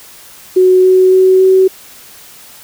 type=tone with pitch steps; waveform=sine; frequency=370 / 372.6 / 375.2 / 377.8 Hz; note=F#4 / F#4 / F#4 / F#4; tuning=0 / +12 / +24 / +36 cents; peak=-4 dBFS; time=0.56-1.68 s; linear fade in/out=10 ms; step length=280 ms; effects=white hiss -37 dBFS RMS until 2.63 s